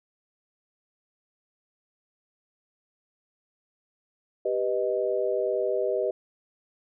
sine chord, G augmented, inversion none, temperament equal, 392 / 493.9 / 622.3 Hz, G4 / B4 / D#5, 0 / 0 / 0 cents, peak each -28 dBFS, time 4.45-6.11 s, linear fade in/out 5 ms, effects none

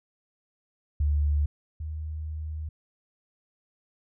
sine tone pair in turn, 73.42 / 77.52 Hz, D2 / D#2, 0 / -6 cents, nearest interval minor second, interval 94 cents, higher second, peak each -21 / -31 dBFS, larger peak first, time 1-1.46 / 1.8-2.69 s, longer second, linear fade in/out 5 ms, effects none

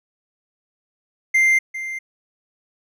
triangle tone with echo, 2093 Hz, C7, in tune, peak -11 dBFS, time 1.34-1.59 s, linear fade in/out 10 ms, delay 400 ms, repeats 1, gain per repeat -13 dB, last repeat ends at 1.99 s, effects none

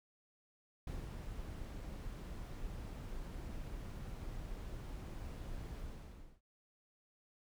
brown noise with ADSR envelope, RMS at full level -42 dBFS, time 0.87-6.41 s, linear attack 4 ms, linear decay 200 ms, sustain -3 dB, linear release 630 ms, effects none

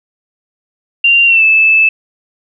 sine tone with pitch glide, 2775 to 2624 Hz, F7 to E7, -12 to -9 cents, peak -5 dBFS, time 1.04-1.89 s, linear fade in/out 5 ms, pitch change -97 cents, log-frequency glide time 1.26-1.43 s, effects none

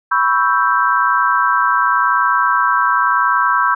sine chord, C# half-diminished seventh, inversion third, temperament equal, 987.8 / 1108.7 / 1318.5 / 1568 Hz, B5 / C#6 / E6 / G6, 0 / 0 / 0 / 0 cents, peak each -17 dBFS, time 0.11-3.75 s, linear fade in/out 10 ms, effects none

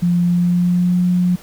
sine tone with pitch glide, 174.61 to 179 Hz, F3 to F3, 0 to +43 cents, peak -12 dBFS, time 0.02-1.36 s, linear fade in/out 10 ms, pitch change +43 cents, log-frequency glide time 0.23-1.02 s, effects pink hiss -42 dBFS RMS until 1.42 s

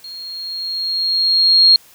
sine tone with level ramp, 4258 Hz, C8, 30 cents sharp, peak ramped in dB -30 to -5 dBFS, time 0.04-1.76 s, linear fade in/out 2 ms, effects white hiss -47 dBFS RMS until 1.94 s

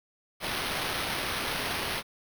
violet noise with sample-and-hold, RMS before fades -32 dBFS, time 0.4-2.03 s, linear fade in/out 50 ms, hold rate 7350 Hz, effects none

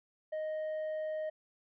sine tone with tanh clipping, 622 Hz, D#5, 1 cent flat, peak -35 dBFS, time 0.32-1.3 s, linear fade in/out 10 ms, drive 4 dB, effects none

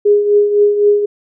sine tone with tremolo, 412.4 Hz, G#4, 12 cents flat, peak -5 dBFS, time 0.05-1.06 s, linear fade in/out 10 ms, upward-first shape triangle, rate 3.9 Hz, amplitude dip 65%, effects none

